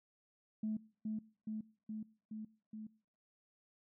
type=tone with echo; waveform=sine; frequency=216.4 Hz; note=A3; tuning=29 cents flat; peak=-34 dBFS; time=0.63-0.77 s; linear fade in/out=5 ms; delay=420 ms; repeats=5; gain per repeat=-2 dB; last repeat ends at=2.87 s; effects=noise-tail reverb RT60 0.5 s tail -23 dB re dry + tanh soft clip ceiling -30 dBFS